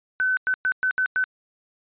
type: tone bursts at uneven times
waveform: sine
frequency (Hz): 1516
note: F#6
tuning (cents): +42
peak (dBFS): -19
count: 6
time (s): 0.2-0.37 / 0.47-0.54 / 0.65-0.72 / 0.83-0.91 / 0.98-1.06 / 1.16-1.24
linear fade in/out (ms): 0
effects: resampled to 8000 Hz